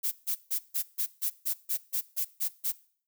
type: noise bursts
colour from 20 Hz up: violet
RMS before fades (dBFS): -29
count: 12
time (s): 0.03-2.724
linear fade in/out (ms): 20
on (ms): 87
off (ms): 150
effects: noise-tail reverb RT60 0.5 s tail -20 dB re dry